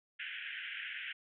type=band-pass noise; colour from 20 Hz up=pink; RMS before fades=-43 dBFS; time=0.19-1.13 s; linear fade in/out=10 ms; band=1500 to 3200 Hz; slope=96 dB/octave; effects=none